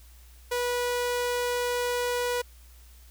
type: tone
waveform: sawtooth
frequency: 488.4 Hz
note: B4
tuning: 19 cents flat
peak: -22 dBFS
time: 0.51-2.42 s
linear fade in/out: 10 ms
effects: added 60 Hz sine -49 dBFS peak until 3.1 s + white hiss -58 dBFS RMS until 3.1 s